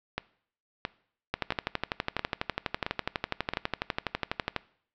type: two click trains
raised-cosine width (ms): 0.3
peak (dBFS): -13 / -11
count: 6 / 40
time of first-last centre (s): 0.18-3.536 / 1.34-4.563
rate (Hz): 1.49 / 12.1
effects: noise-tail reverb RT60 0.6 s tail -21 dB re dry + low-pass 5000 Hz 12 dB/octave